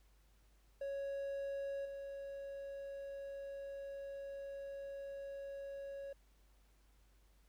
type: tone with level steps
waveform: triangle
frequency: 554.4 Hz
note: C#5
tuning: in tune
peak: -37 / -42 dBFS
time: 0.81-6.13 s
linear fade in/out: 5 ms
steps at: 1.85 s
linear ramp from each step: 5 ms
effects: added 50 Hz sine -66 dBFS peak until 7.48 s + pink hiss -75 dBFS RMS until 7.48 s